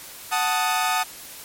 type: chord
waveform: sawtooth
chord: D# diminished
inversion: first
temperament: equal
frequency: 740 / 880 / 1244.5 Hz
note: F#5 / A5 / D#6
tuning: 0 / 0 / 0 cents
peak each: -21 dBFS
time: 0.31-1.04 s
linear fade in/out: 20 ms
effects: white hiss -40 dBFS RMS until 1.44 s + MP3 64 kbps